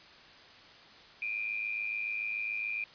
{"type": "tone pair together", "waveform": "sine", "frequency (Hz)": [2382, 2489], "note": ["D7", "D#7"], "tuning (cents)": [24, 0], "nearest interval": "minor second", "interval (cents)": 76, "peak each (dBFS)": [-34, -37], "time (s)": [1.22, 2.84], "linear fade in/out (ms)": 2, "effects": ["white hiss -54 dBFS RMS until 2.94 s", "resampled to 11025 Hz"]}